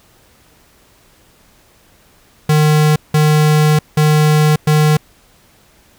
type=tone bursts at uneven times; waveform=square; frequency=152.4 Hz; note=D#3; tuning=36 cents flat; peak=-9 dBFS; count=4; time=2.49-2.96 / 3.14-3.79 / 3.97-4.56 / 4.67-4.97 s; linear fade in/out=5 ms; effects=pink hiss -50 dBFS RMS until 5.98 s